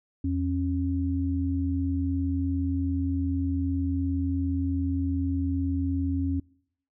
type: tone pair together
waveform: sine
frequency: 84.48 / 272.9 Hz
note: E2 / C#4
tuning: +43 / -27 cents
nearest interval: octave + minor sixth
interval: 2030 cents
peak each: -27 dBFS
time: 0.24-6.4 s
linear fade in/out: 5 ms
effects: noise-tail reverb RT60 0.7 s tail -26 dB re dry